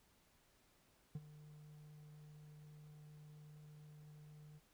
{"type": "tone with ADSR envelope", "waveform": "triangle", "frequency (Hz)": 150.7, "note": "D3", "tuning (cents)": 45, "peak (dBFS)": -38, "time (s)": [1.15, 4.6], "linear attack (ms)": 4, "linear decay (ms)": 38, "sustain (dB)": -16, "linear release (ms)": 30, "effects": ["pink hiss -73 dBFS RMS until 4.73 s"]}